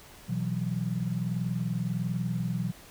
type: chord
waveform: sine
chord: B suspended fourth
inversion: none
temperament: equal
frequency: 123.47 / 164.81 / 185 Hz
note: B2 / E3 / F#3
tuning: 0 / 0 / 0 cents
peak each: -32 dBFS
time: 0.28-2.72 s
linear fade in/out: 20 ms
effects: pink hiss -51 dBFS RMS until 2.9 s